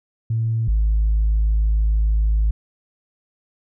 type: tone pair in turn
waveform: sine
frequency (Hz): 113.1 / 53.38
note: A2 / G#1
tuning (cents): +48 / +48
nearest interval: octave + minor second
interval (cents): 1300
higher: first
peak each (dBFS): -17 / -13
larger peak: second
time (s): 0.3-0.68 / 0.68-2.51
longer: second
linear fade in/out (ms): 5
effects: tanh soft clip ceiling -12 dBFS